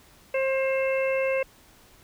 harmonic tone, 532 Hz, C5, 29 cents sharp, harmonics 1 / 2 / 3 / 4 / 5, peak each -23 / -37 / -38 / -33 / -33 dBFS, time 0.34-1.43 s, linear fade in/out 5 ms, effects pink hiss -55 dBFS RMS until 2.03 s

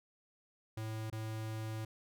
square tone with dropouts, 110 Hz, A2, in tune, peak -39 dBFS, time 0.77-1.85 s, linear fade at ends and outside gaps 5 ms, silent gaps 1.101-1.125 s, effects none

